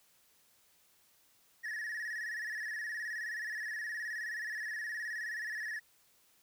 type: tone with vibrato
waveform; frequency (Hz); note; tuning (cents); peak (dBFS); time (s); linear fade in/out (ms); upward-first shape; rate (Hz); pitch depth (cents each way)
triangle; 1802; A6; +41; -35; 1.63-5.8; 20; square; 19; 75
effects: white hiss -68 dBFS RMS until 6.42 s